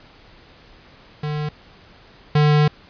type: tone pair in turn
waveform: square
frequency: 150.1 / 149.54 Hz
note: D3 / D3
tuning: +38 / +32 cents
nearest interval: unison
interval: 6 cents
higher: first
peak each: -23 / -13 dBFS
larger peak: second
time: 1.23-1.49 / 2.35-2.68 s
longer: second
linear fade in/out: 5 ms
effects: pink hiss -48 dBFS RMS until 2.89 s + resampled to 11025 Hz